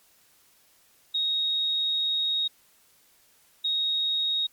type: tone pair in turn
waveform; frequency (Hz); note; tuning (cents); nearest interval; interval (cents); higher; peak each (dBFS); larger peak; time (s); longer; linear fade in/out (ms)
sine; 3756 / 3756; A#7 / A#7; +12 / +12; unison; 0; neither; -23; neither; 1.14-2.48 / 3.64-4.47; first; 10
effects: white hiss -61 dBFS RMS until 4.52 s + MP3 96 kbps